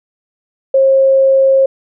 sine tone, 537 Hz, C5, 45 cents sharp, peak -6 dBFS, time 0.74-1.66 s, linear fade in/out 5 ms, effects none

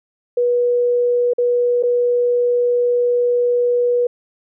sine tone with dropouts, 485.8 Hz, B4, 29 cents flat, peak -13 dBFS, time 0.37-4.07 s, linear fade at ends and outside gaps 5 ms, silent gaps 1.335-1.382 / 1.827-1.834 s, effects none

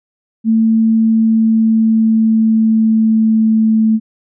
sine tone with pitch glide, 223.4 to 220.2 Hz, A3 to A3, +27 to +2 cents, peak -8 dBFS, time 0.44-4 s, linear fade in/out 50 ms, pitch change -25 cents, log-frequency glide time 1.01-3.85 s, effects none

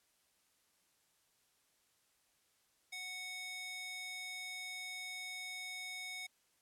square tone with high-pass filter, 740 Hz, F#5, in tune, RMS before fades -45 dBFS, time 2.92-6.27 s, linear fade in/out 10 ms, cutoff 2300 Hz, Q 1.5, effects white hiss -75 dBFS RMS until 6.61 s + low-pass 12000 Hz 12 dB/octave

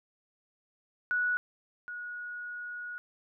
sine tone pair in turn, 1469 / 1453.8 Hz, F#6 / F#6, -13 / -31 cents, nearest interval unison, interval 18 cents, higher first, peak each -26 / -37 dBFS, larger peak first, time 1.11-1.37 / 1.88-2.98 s, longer second, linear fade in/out 0 ms, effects none

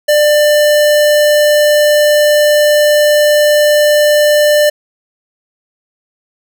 square tone, 595 Hz, D5, 22 cents sharp, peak -7 dBFS, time 0.08-4.7 s, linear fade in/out 10 ms, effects none

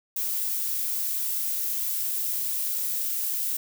violet noise, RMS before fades -28 dBFS, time 0.16-3.57 s, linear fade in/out 5 ms, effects none

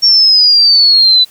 sine exponential sweep, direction down, 5520 to 3964 Hz, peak -4 dBFS, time 0.02-1.25 s, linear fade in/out 20 ms, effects white hiss -43 dBFS RMS until 1.3 s

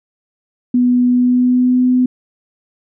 sine tone with pitch glide, 246.9 to 251.9 Hz, B3 to B3, 0 to +34 cents, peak -9 dBFS, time 0.74-2.06 s, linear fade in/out 5 ms, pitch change +34 cents, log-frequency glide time 1.09-1.85 s, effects none

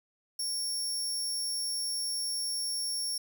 25% pulse tone, 5490 Hz, F8, 31 cents flat, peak -26 dBFS, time 0.39-3.18 s, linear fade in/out 5 ms, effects 11-bit

